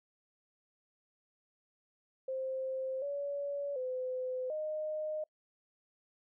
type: tone with pitch steps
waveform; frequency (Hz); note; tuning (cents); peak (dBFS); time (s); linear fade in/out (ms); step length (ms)
sine; 525 / 568 / 510 / 616; C5 / C#5 / C5 / D#5; +6 / +42 / -44 / -17; -34; 2.28-5.24; 5; 740
effects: noise-tail reverb RT60 0.1 s tail -26 dB re dry